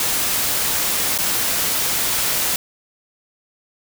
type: noise with dropouts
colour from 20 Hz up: white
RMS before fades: -20 dBFS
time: 0-2.56 s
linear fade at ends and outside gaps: 1 ms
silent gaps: 1.178-1.187 s
effects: none